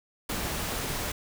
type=noise; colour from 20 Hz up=pink; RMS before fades=-32 dBFS; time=0.29-1.12 s; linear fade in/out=5 ms; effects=none